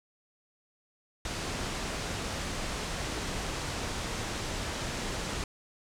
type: low-pass noise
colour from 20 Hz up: pink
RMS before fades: -35 dBFS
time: 1.25-5.44 s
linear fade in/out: 2 ms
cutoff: 8400 Hz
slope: 24 dB/octave
effects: none